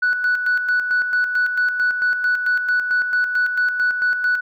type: tone with tremolo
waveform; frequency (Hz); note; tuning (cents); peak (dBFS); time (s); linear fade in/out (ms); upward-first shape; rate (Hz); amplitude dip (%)
sine; 1480; F#6; 0; -13; 0.02-4.41; 10; square; 4.5; 55
effects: tanh soft clip ceiling -12 dBFS